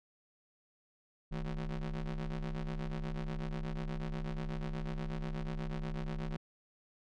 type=ring-modulated tone; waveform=35% pulse; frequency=65.41 Hz; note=C2; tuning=in tune; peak=-31 dBFS; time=1.31-6.37 s; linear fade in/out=10 ms; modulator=94 Hz; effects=low-pass 4000 Hz 12 dB/octave